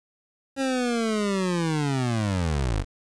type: linear sweep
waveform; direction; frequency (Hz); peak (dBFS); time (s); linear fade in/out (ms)
25% pulse; down; 273.8 to 43.65; -19; 0.56-2.85; 50
effects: resampled to 22050 Hz + 8-bit